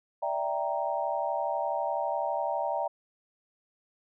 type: chord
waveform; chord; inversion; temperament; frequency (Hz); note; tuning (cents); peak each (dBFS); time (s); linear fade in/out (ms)
sine; E half-diminished seventh; third; equal; 587.3 / 659.3 / 784 / 932.3; D5 / E5 / G5 / Bb5; 0 / 0 / 0 / 0; -33; 0.22-2.88; 10
effects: none